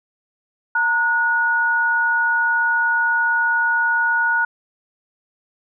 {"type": "tone pair together", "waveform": "sine", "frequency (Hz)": [917, 1455.6], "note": ["A#5", "F#6"], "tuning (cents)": [-29, -29], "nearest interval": "minor sixth", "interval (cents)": 800, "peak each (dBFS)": [-22, -16], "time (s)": [0.75, 4.45], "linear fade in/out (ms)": 5, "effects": []}